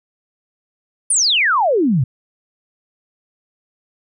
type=exponential sweep; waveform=sine; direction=down; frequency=9980 to 116.4 Hz; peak=-12 dBFS; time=1.1-2.04 s; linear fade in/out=5 ms; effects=none